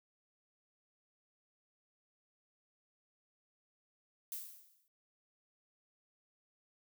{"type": "noise with exponential decay", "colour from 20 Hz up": "violet", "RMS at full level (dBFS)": -40, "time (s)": [4.32, 4.88], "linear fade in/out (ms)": 1, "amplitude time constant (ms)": 120, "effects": []}